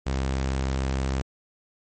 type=tone; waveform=sawtooth; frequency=66.4 Hz; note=C2; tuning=26 cents sharp; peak=-20 dBFS; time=0.06-1.22 s; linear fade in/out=10 ms; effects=MP3 32 kbps